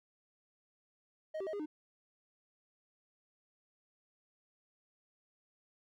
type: tone with pitch steps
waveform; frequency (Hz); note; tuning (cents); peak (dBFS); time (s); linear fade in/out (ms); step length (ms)
triangle; 626 / 386.7 / 630 / 408.9 / 304.5; D#5 / G4 / D#5 / G#4 / D#4; +10 / -24 / +21 / -27 / -37; -35; 1.34-1.66; 10; 64
effects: none